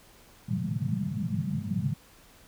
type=band-pass noise; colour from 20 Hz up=white; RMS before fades=-30 dBFS; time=0.48-1.94 s; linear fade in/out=10 ms; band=100 to 210 Hz; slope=96 dB/octave; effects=pink hiss -56 dBFS RMS until 2.47 s